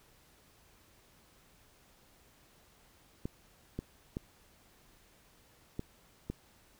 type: clicks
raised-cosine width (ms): 3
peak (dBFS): -23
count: 5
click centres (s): 3.255 / 3.79 / 4.169 / 5.794 / 6.3
effects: pink hiss -64 dBFS RMS until 6.79 s